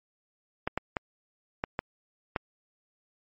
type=clicks; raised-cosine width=0.5 ms; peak=-13 dBFS; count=6; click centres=0.675 / 0.776 / 0.968 / 1.639 / 1.791 / 2.362 s; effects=MP3 32 kbps